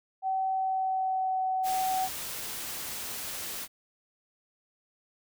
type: tone with pitch glide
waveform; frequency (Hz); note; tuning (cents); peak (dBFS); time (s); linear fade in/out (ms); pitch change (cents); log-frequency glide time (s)
sine; 763 to 753.4; G5 to F#5; -47 to +31; -26; 0.22-2.09; 50; -22; 0.48-1.41
type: noise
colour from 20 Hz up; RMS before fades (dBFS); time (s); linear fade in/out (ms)
white; -37; 1.63-3.68; 50
effects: none